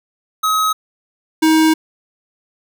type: tone pair in turn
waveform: square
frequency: 1273 / 316.8 Hz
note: D#6 / D#4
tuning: +39 / +31 cents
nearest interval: 2 octaves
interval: 2408 cents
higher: first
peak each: -14 / -10 dBFS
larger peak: second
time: 0.43-0.73 / 1.42-1.74 s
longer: second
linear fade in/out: 10 ms
effects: none